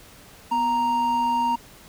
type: tone pair together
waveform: triangle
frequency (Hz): 246.8 / 932.3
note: B3 / A#5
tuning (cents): -1 / 0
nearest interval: octave + major seventh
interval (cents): 2301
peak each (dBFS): -28 / -18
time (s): 0.51-1.56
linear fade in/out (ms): 10
effects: pink hiss -48 dBFS RMS until 1.88 s